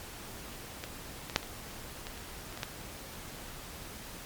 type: clicks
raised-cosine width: 0.2 ms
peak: -20 / -21 / -6 / -25 / -30 / -22 / -28 / -29 / -25 / -15 dBFS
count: 10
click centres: 0.839 / 1.298 / 1.361 / 1.43 / 1.711 / 2.069 / 2.176 / 2.526 / 2.575 / 2.632 s
effects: pink hiss -45 dBFS RMS until 4.25 s + MP3 96 kbps